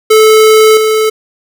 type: tone with level steps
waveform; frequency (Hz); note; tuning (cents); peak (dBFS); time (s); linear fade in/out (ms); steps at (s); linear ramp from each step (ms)
square; 435.2; A4; -19; -3 / -8; 0.1-1.1; 10; 0.77; 2
effects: none